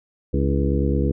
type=harmonic tone with a mistuned harmonic; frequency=69.3 Hz; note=C#2; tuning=in tune; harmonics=1 / 2 / 3 / 4 / 5 / 6 / 7; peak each=-21 / -24 / -26 / -27 / -28 / -29 / -29 dBFS; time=0.33-1.12 s; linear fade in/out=10 ms; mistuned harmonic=5; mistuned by=-66 cents; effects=none